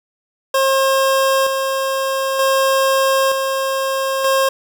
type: tone with tremolo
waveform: 25% pulse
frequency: 536 Hz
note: C5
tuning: 42 cents sharp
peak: -9 dBFS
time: 0.54-4.49 s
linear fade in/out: 5 ms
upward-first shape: square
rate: 0.54 Hz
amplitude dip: 40%
effects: 8-bit